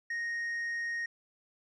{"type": "tone with tanh clipping", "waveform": "sine", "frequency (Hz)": 1864.7, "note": "A#6", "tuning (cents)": 0, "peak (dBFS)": -33, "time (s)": [0.1, 1.06], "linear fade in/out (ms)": 5, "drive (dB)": 3, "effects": []}